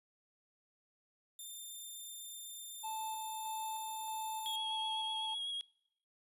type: tone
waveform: 5% pulse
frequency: 3592 Hz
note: A7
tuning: 35 cents sharp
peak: -37 dBFS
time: 1.39-4.56 s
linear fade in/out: 2 ms
type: tone with tremolo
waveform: triangle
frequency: 877 Hz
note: A5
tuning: 6 cents flat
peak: -37 dBFS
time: 2.83-5.35 s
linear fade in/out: 20 ms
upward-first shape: square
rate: 1.6 Hz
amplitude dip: 25%
type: tone with vibrato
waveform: triangle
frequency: 3300 Hz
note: G#7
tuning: 12 cents flat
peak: -36 dBFS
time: 4.46-5.61 s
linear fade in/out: 0 ms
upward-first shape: sine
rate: 8 Hz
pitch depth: 20 cents each way
effects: noise-tail reverb RT60 0.7 s tail -23 dB re dry + resampled to 32000 Hz